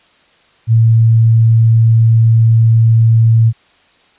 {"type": "tone", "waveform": "sine", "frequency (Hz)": 113.5, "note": "A#2", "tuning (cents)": -46, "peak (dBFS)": -5, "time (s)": [0.67, 3.53], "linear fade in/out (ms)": 50, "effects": ["white hiss -50 dBFS RMS until 4.18 s", "resampled to 8000 Hz"]}